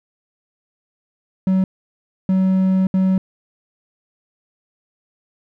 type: tone bursts at uneven times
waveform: triangle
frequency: 188.6 Hz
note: F#3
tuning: 33 cents sharp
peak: -11 dBFS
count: 3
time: 1.47-1.64 / 2.29-2.87 / 2.94-3.18 s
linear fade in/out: 2 ms
effects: none